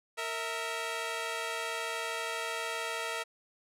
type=tone pair together; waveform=10% pulse; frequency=460.6 / 651.4 Hz; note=A#4 / E5; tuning=-21 / -21 cents; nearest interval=tritone; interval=600 cents; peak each=-28 dBFS; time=0.17-3.24 s; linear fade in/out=20 ms; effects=low-pass 11000 Hz 12 dB/octave